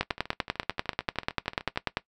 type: two click trains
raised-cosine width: 0.3 ms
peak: -23 / -9 dBFS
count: 24 / 21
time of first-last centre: 0.03-1.759 / 0.01-1.971 s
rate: 13.3 / 10.2 Hz
effects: noise-tail reverb RT60 0.1 s tail -18 dB re dry